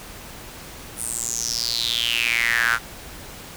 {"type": "tone with high-pass filter sweep", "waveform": "sawtooth", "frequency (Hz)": 117.3, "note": "A#2", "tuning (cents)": 11, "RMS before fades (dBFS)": -23, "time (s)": [0.96, 2.79], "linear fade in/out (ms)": 50, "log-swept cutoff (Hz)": [9900, 1400], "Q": 7.2, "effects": ["pink hiss -39 dBFS RMS until 3.56 s"]}